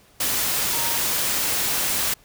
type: tone in noise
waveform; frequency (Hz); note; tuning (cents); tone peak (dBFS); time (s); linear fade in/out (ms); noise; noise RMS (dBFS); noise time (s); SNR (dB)
sine; 930; A#5; -4; -32; 0.73-0.97; 5; white; -23; 0.2-2.14; -12
effects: pink hiss -55 dBFS RMS until 2.24 s